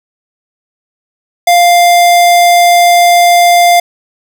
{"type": "tone", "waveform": "square", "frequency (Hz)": 698.5, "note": "F5", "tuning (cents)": 0, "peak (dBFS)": -4, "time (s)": [1.47, 3.8], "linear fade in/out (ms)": 5, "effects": []}